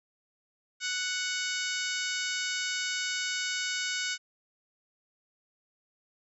harmonic tone with a mistuned harmonic, 740 Hz, F#5, in tune, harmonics 2 / 3 / 4 / 5 / 6 / 7 / 8 / 9 / 10, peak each -35 / -37 / -38 / -39 / -40 / -40 / -41 / -42 / -42 dBFS, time 0.8-4.18 s, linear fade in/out 50 ms, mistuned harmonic 6, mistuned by +20 cents, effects none

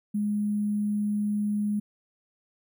sine tone with sample-and-hold, 207.7 Hz, G#3, in tune, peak -24 dBFS, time 0.14-1.8 s, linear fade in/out 10 ms, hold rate 11025 Hz, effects none

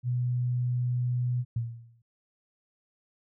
sine tone, 123.47 Hz, B2, in tune, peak -25 dBFS, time 0.03-1.45 s, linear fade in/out 50 ms
sine tone with exponential decay, 116.54 Hz, A#2, in tune, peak -24 dBFS, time 1.56-2.02 s, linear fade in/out 5 ms, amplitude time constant 100 ms
effects none

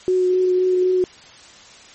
sine tone with vibrato, 367.1 Hz, F#4, 14 cents flat, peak -14 dBFS, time 0.08-1.04 s, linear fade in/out 0 ms, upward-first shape triangle, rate 3.9 Hz, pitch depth 16 cents each way, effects white hiss -44 dBFS RMS until 1.94 s + MP3 32 kbps

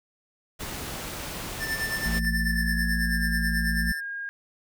pink noise, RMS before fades -35 dBFS, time 0.59-2.2 s, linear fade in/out 20 ms
square tone with tremolo, 1775 Hz, A6, 15 cents sharp, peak -26 dBFS, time 1.59-4.01 s, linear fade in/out 50 ms, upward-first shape sine, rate 9.2 Hz, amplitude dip 65%
harmonic tone, 56.2 Hz, A1, 37 cents sharp, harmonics 1 / 3 / 4, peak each -26 / -31 / -32 dBFS, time 2.06-3.92 s, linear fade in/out 0 ms
sine tone with pitch glide, 1760 to 1623.3 Hz, A6 to G#6, 0 to -40 cents, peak -31 dBFS, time 2.25-4.29 s, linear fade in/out 0 ms, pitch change -140 cents, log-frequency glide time 2.42-3.22 s
effects none

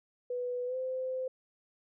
sine tone with pitch glide, 493.5 to 516.2 Hz, B4 to C5, -1 to -23 cents, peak -32 dBFS, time 0.3-1.28 s, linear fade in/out 5 ms, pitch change +78 cents, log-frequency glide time 0.66-0.76 s, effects none

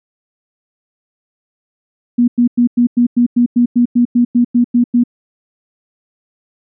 sine tone bursts, 241.1 Hz, B3, 41 cents flat, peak -7 dBFS, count 15, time 2.18-5.038 s, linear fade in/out 10 ms, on 100 ms, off 97 ms, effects none

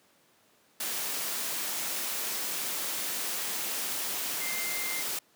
sine tone in noise, 2093 Hz, C7, in tune, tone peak -36 dBFS, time 4.41-5.02 s, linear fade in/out 5 ms, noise white, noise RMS -33 dBFS, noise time 0.8-5.19 s, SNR -6 dB, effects pink hiss -64 dBFS RMS until 5.35 s + high-pass 200 Hz 12 dB/octave

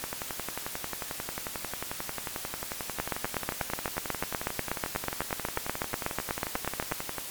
two click trains, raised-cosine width 0.5 ms, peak -17 / -12 dBFS, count 81 / 33, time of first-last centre 0.04-7.183 / 3-6.922 s, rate 11.2 / 8.16 Hz, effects white hiss -39 dBFS RMS until 7.3 s + MP3 96 kbps

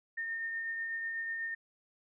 sine tone with tremolo, 1824 Hz, A#6, 38 cents flat, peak -33 dBFS, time 0.17-1.55 s, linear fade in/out 10 ms, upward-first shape triangle, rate 8.1 Hz, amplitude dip 30%, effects none

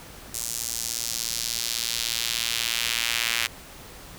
sawtooth tone with high-pass filter sweep, 116.54 Hz, A#2, in tune, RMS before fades -28 dBFS, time 0.34-3.47 s, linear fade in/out 5 ms, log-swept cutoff 7200 to 2300 Hz, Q 1.4, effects pink hiss -44 dBFS RMS until 4.18 s

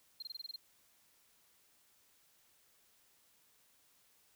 triangle tone bursts, 4186 Hz, C8, in tune, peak -40 dBFS, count 8, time 0.2-0.561 s, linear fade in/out 5 ms, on 25 ms, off 23 ms, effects white hiss -70 dBFS RMS until 4.35 s

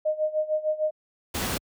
sine tone with tremolo, 617 Hz, D#5, 15 cents flat, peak -20 dBFS, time 0.05-0.91 s, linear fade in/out 10 ms, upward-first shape sine, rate 6.6 Hz, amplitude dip 85%
pink noise, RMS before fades -28 dBFS, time 1.34-1.58 s, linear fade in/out 10 ms
effects high-pass 60 Hz 12 dB/octave

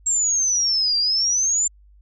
sine exponential two-way sweep, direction down then up, 7570 to 4699 to 7300 Hz, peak -17 dBFS, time 0.06-1.68 s, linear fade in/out 10 ms, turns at 0.98 s, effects added 50 Hz sine -48 dBFS peak until 2.01 s

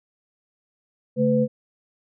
sine tone cluster, 140 / 220.5 / 503 Hz, C#3 / A3 / B4, +18 / +4 / +32 cents, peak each -25 / -20 / -20 dBFS, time 1.16-1.48 s, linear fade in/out 50 ms, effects none

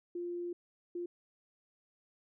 sine tone bursts at uneven times, 349.2 Hz, F4, in tune, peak -36 dBFS, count 2, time 0.15-0.53 / 0.95-1.06 s, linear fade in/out 5 ms, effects none

